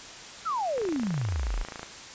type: exponential sweep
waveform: sine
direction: down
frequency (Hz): 1410 to 32.61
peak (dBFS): -26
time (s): 0.45-1.64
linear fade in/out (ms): 20
type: click train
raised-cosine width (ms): 0.5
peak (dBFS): -22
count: 30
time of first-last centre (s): 0.78-1.831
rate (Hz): 27.6
effects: white hiss -43 dBFS RMS until 2.14 s + resampled to 16000 Hz